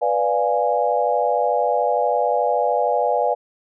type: chord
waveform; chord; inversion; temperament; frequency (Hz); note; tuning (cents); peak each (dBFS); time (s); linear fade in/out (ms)
sine; B diminished seventh; none; equal; 493.9 / 587.3 / 698.5 / 830.6; B4 / D5 / F5 / Ab5; 0 / 0 / 0 / 0; -22; 0.01-3.35; 20
effects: none